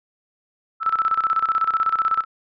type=tone with tremolo; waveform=sine; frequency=1318.5 Hz; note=E6; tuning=in tune; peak=-15 dBFS; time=0.8-2.25 s; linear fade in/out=50 ms; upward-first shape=square; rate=16 Hz; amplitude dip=75%; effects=resampled to 11025 Hz